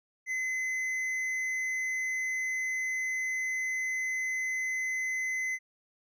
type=tone with hard clipping; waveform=sine; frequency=2040 Hz; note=C7; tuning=44 cents flat; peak=-31 dBFS; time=0.26-5.59 s; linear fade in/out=50 ms; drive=6 dB; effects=none